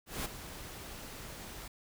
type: noise with ADSR envelope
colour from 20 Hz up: pink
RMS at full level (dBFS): -35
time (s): 0.06-1.68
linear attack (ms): 190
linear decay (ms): 15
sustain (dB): -11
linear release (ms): 5
effects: none